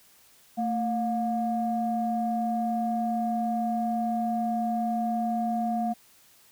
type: tone pair together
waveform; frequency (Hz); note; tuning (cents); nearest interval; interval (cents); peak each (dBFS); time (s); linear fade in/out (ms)
sine; 225.1 / 713; A3 / F5; +40 / +36; octave + minor sixth; 1996; -27; 0.57-5.94; 20
effects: tanh soft clip ceiling -17 dBFS + white hiss -58 dBFS RMS until 6.51 s